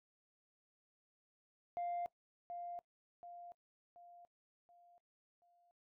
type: tone with echo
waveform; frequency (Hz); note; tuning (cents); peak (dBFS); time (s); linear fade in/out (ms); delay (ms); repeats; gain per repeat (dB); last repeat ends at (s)
sine; 698.5; F5; 0; -36; 1.77-2.06; 0; 730; 5; -7; 5.71
effects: noise-tail reverb RT60 0.1 s tail -20 dB re dry + tanh soft clip ceiling -35 dBFS